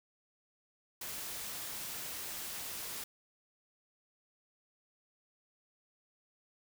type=noise; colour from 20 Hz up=white; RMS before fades=-42 dBFS; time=1.01-3.04 s; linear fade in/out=5 ms; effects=none